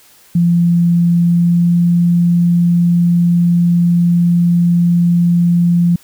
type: tone with pitch glide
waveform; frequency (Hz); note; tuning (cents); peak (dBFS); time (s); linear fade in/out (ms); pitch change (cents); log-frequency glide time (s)
sine; 171.8 to 172.9; F3 to F3; -28 to -17; -8; 0.35-5.96; 5; +11; 1.21-1.76
effects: white hiss -46 dBFS RMS until 6.03 s